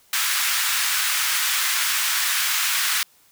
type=high-pass noise; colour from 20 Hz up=pink; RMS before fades=-22 dBFS; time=0.13-3.03 s; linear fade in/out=2 ms; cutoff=1300 Hz; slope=24 dB/octave; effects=white hiss -57 dBFS RMS until 3.31 s